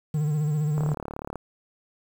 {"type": "tone with vibrato", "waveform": "triangle", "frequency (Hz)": 150.7, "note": "D3", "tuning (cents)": 45, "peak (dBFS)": -20, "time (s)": [0.14, 0.94], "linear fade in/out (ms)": 5, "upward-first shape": "sine", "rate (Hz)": 15, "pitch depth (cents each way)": 52}
{"type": "click train", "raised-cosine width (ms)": 1, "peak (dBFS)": -19, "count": 22, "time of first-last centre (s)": [0.78, 1.357], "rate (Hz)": 36.4}
{"effects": ["8-bit"]}